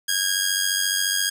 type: tone with amplitude modulation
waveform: 10% pulse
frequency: 1633 Hz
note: G#6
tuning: 30 cents flat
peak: -9 dBFS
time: 0.08-1.3 s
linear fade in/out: 10 ms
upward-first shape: sine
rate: 94.4 Hz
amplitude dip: 60%
effects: none